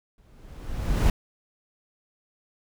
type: noise with exponential growth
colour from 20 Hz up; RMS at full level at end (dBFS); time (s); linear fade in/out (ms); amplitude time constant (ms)
brown; -17; 0.18-1.1; 2; 200
effects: none